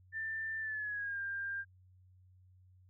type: tone with pitch glide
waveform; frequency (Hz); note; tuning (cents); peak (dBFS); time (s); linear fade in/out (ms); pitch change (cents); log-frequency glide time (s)
sine; 1781 to 1595.9; A6 to G6; +21 to +31; -36; 0.12-1.65; 50; -190; 0.59-1.2
effects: added 92 Hz sine -60 dBFS peak until 2.89 s